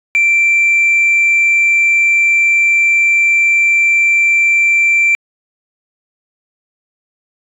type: tone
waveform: sine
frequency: 2349 Hz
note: D7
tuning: in tune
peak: -6 dBFS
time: 0.15-5.15 s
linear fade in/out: 0 ms
effects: tanh soft clip ceiling -6 dBFS